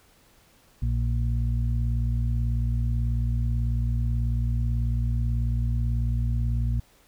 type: harmonic tone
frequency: 58.27 Hz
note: A#1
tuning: in tune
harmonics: 1 / 2 / 4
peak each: -24 / -26 / -37 dBFS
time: 0.82-6.8 s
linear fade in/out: 5 ms
effects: pink hiss -59 dBFS RMS until 7.07 s